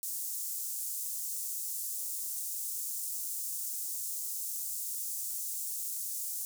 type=high-pass noise; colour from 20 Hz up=pink; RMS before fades=-37 dBFS; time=0.03-6.45 s; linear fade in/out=0 ms; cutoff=7200 Hz; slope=24 dB/octave; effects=none